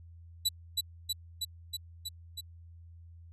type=tone with echo; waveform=sawtooth; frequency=3954 Hz; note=B7; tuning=1 cent sharp; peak=-22 dBFS; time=0.45-0.49 s; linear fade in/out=10 ms; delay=320 ms; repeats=6; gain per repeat=-2 dB; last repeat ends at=2.41 s; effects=added 84 Hz sine -49 dBFS peak until 3.32 s + resampled to 32000 Hz